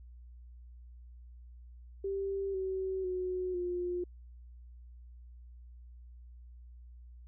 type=tone with pitch steps; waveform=sine; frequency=392 / 379.3 / 367 / 355.1 Hz; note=G4 / F#4 / F#4 / F4; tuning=0 / +43 / -14 / +29 cents; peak=-32 dBFS; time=2.04-4.04 s; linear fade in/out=5 ms; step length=500 ms; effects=added 60 Hz sine -49 dBFS peak until 7.27 s